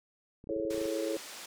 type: clicks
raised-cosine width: 3 ms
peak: -37 dBFS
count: 11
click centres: 0.441 / 0.472 / 0.508 / 0.565 / 0.599 / 0.651 / 0.71 / 0.746 / 0.778 / 0.815 / 0.856 s
type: chord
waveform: sine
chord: A major seventh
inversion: second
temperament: just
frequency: 330 / 412.5 / 440 / 550 Hz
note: E4 / G#4 / A4 / C#5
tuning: +2 / -12 / 0 / -14 cents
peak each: -35 / -40 / -36 / -35 dBFS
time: 0.49-1.17 s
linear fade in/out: 2 ms
type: band-pass noise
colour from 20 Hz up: white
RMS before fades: -46 dBFS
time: 0.7-1.46 s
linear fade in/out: 5 ms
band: 270 to 7500 Hz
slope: 12 dB/octave
effects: none